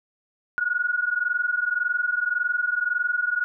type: tone pair together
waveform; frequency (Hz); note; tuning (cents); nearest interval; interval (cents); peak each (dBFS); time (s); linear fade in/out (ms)
sine; 1439.2 / 1461; F#6 / F#6; -48 / -22; unison; 26; -25 / -24; 0.58-3.44; 0
effects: none